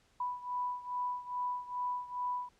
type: beating tone pair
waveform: sine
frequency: 987.8 / 990.2 Hz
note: B5 / B5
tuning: 0 / +4 cents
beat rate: 2.4 Hz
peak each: -36 / -39 dBFS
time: 0.2-2.49 s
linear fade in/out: 5 ms
effects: pink hiss -69 dBFS RMS until 2.59 s + low-pass 8000 Hz 12 dB/octave